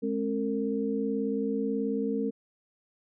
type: tone cluster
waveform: sine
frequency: 210.5 / 268.9 / 455.7 Hz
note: G#3 / C4 / A#4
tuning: +24 / +47 / -39 cents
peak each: -31 dBFS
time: 0.02-2.31 s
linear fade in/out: 20 ms
effects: none